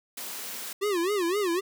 white high-pass noise, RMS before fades -37 dBFS, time 0.17-0.73 s, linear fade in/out 5 ms, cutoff 180 Hz, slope 48 dB/octave
square tone with vibrato, 375.3 Hz, F#4, 25 cents sharp, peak -25 dBFS, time 0.81-1.61 s, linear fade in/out 20 ms, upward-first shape sine, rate 3.9 Hz, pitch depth 200 cents each way
effects none

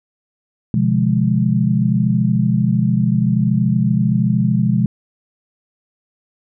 sine chord, B diminished seventh, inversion none, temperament equal with one note detuned, 126.36 / 146.83 / 174.61 / 207.7 Hz, B2 / D3 / F3 / Ab3, +40 / 0 / 0 / 0 cents, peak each -17 / -23 / -18 / -17 dBFS, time 0.74-4.86 s, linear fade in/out 2 ms, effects none

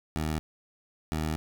15% pulse tone pair in turn, 77.78 / 78.07 Hz, D#2 / D#2, 0 / +6 cents, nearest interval unison, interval 6 cents, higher second, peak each -22 dBFS, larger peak neither, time 0.16-0.39 / 1.12-1.36 s, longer second, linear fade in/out 0 ms, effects none

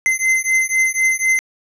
square beating tone pair, 2065 / 2069 Hz, C7 / C7, -23 / -20 cents, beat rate 4 Hz, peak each -18 dBFS, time 0.06-1.39 s, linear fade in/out 0 ms, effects low-pass 12000 Hz 12 dB/octave

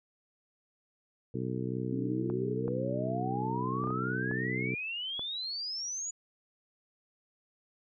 harmonic tone, 63 Hz, B1, 35 cents sharp, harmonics 2 / 3 / 4 / 5 / 6 / 7, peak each -36 / -38 / -39 / -40 / -41 / -41 dBFS, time 1.34-4.75 s, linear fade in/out 5 ms
sine exponential sweep, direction up, 261.6 to 6960 Hz, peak -34 dBFS, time 1.92-6.11 s, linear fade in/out 10 ms
clicks, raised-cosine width 1 ms, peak -28 dBFS, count 7, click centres 2.3 / 2.68 / 3.84 / 3.873 / 3.905 / 4.313 / 5.194 s
effects none

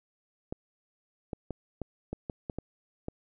clicks, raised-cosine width 2 ms, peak -21 dBFS, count 9, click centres 0.525 / 1.332 / 1.507 / 1.817 / 2.13 / 2.298 / 2.498 / 2.586 / 3.084 s, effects none

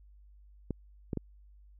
clicks, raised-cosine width 3 ms, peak -20 dBFS, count 3, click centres 0.707 / 1.132 / 1.173 s, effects added 50 Hz sine -54 dBFS peak until 1.79 s

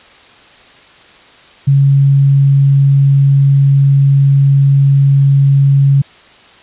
sine tone, 138.59 Hz, C#3, in tune, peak -5 dBFS, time 1.67-6.02 s, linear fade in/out 10 ms, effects white hiss -41 dBFS RMS until 6.62 s + resampled to 8000 Hz

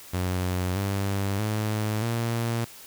sawtooth tone with pitch steps, 91.2 / 98.88 / 107.21 / 116.24 Hz, F#2 / G2 / A2 / A#2, -24 / +15 / -44 / -4 cents, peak -21 dBFS, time 0.13-2.65 s, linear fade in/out 10 ms, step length 630 ms, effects white hiss -46 dBFS RMS until 2.86 s

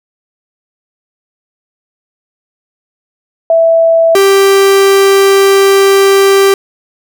sine / 45% pulse tone pair in turn, 659.3 / 392 Hz, E5 / G4, 0 / 0 cents, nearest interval major sixth, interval 900 cents, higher first, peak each -4 dBFS, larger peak neither, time 3.5-4.15 / 4.15-6.54 s, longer second, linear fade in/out 2 ms, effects none

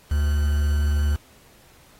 triangle tone with quantisation, 73.2 Hz, D2, 5 cents flat, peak -16 dBFS, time 0.11-1.16 s, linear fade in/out 5 ms, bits 6, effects pink hiss -54 dBFS RMS until 1.99 s + AAC 48 kbps

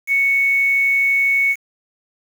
sine tone with quantisation, 2217 Hz, C#7, in tune, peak -13 dBFS, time 0.07-1.56 s, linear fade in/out 50 ms, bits 6, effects none

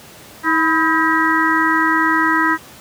harmonic tone with a mistuned harmonic, 319.4 Hz, D#4, 45 cents sharp, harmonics 1 / 3 / 4 / 5 / 6, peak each -19 / -19 / -19 / -19 / -19 dBFS, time 0.43-2.58 s, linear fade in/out 50 ms, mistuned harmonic 3, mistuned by +63 cents, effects pink hiss -40 dBFS RMS until 2.8 s + high-pass 100 Hz 12 dB/octave

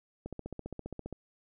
click train, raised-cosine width 2 ms, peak -26 dBFS, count 14, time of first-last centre 0.26-1.127 s, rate 15 Hz, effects none

